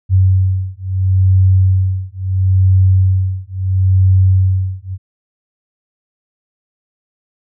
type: beating tone pair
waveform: sine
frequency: 93.8 / 94.54 Hz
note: F#2 / F#2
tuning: +24 / +38 cents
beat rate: 0.74 Hz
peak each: -12 dBFS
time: 0.09-4.98 s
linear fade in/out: 50 ms
effects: none